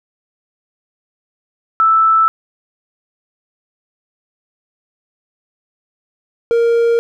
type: tone pair in turn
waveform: sine / triangle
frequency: 1318.5 / 466.2 Hz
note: E6 / A#4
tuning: 0 / 0 cents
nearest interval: octave + tritone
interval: 1800 cents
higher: first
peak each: -8 dBFS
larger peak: neither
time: 1.8-2.28 / 6.51-6.99 s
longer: neither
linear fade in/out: 0 ms
effects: none